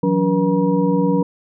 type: tone cluster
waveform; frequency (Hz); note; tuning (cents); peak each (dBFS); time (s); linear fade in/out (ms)
sine; 164.8 / 184.5 / 284.1 / 480.1 / 956; E3 / F#3 / C#4 / B4 / A#5; 0 / -5 / +43 / -49 / +43; -23 / -18 / -19 / -20 / -26; 0.03-1.23; 5
effects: none